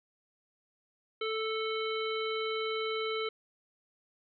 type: harmonic tone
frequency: 440 Hz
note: A4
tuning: in tune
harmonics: 1 / 3 / 5 / 7 / 9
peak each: -33 / -38 / -40 / -41 / -43 dBFS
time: 1.21-3.29 s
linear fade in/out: 5 ms
effects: none